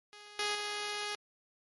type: tone with level steps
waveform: 5% pulse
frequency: 415.3 Hz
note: G#4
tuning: in tune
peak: -39 / -20 / -24 dBFS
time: 0.13-1.15 s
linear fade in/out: 0 ms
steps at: 0.39 / 0.55 s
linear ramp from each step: 2 ms
effects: MP3 48 kbps